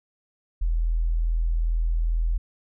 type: tone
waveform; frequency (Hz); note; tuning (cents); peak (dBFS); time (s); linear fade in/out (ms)
sine; 41.2; E1; 0; -20; 0.61-2.38; 10
effects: none